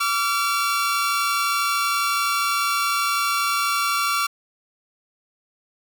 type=tone pair together; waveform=sawtooth; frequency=1151.2 / 1371 Hz; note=D6 / F6; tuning=-35 / -32 cents; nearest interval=minor third; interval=303 cents; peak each=-19 dBFS; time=0-4.27 s; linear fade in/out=10 ms; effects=none